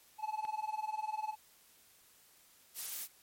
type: tone with tremolo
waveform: triangle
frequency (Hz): 862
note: A5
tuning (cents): -36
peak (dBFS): -29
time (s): 0.18-1.36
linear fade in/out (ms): 50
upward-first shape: triangle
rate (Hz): 20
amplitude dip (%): 100
type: click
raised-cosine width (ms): 0.3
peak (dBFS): -34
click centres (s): 0.451
type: noise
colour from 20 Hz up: blue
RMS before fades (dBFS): -40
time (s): 2.74-3.08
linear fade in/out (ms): 50
effects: white hiss -64 dBFS RMS until 3.22 s + MP3 64 kbps